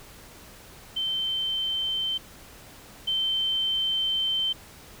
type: tone pair in turn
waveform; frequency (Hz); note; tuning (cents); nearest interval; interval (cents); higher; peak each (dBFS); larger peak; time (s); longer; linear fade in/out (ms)
sine; 3100 / 3100; G7 / G7; -20 / -20; unison; 0; neither; -25 / -23; second; 0.96-2.18 / 3.07-4.53; second; 10
effects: pink hiss -48 dBFS RMS until 5 s